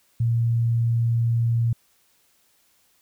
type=tone; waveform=sine; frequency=116.54 Hz; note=A#2; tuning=in tune; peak=-18 dBFS; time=0.2-1.73 s; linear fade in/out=5 ms; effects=white hiss -63 dBFS RMS until 3.01 s